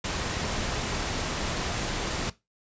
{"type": "noise", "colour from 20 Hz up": "pink", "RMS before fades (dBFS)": -30, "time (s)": [0.04, 2.3], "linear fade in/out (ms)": 5, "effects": ["noise-tail reverb RT60 0.2 s tail -17 dB re dry", "resampled to 16000 Hz"]}